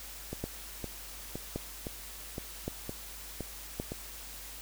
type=two click trains; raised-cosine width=2 ms; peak=-23 / -20 dBFS; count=8 / 4; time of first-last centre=0.33-3.92 / 0.44-3.799 s; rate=1.95 / 0.893 Hz; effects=added 50 Hz sine -50 dBFS peak until 4.61 s + white hiss -46 dBFS RMS until 4.61 s